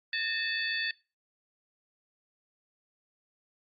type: tone cluster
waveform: sine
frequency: 1717 / 1824 / 2606 / 3491 / 4484 Hz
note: A6 / A#6 / E7 / A7 / C#8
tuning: -43 / -38 / -20 / -14 / +19 cents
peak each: -40 / -32 / -36 / -37 / -36 dBFS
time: 0.13-0.91 s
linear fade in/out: 2 ms
effects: noise-tail reverb RT60 0.3 s tail -22 dB re dry + Opus 32 kbps